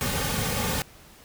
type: noise with comb filter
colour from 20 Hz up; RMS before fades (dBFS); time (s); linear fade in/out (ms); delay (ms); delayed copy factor
pink; -27; 0.01-0.82; 0; 3; -0.7
effects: pink hiss -51 dBFS RMS until 1.24 s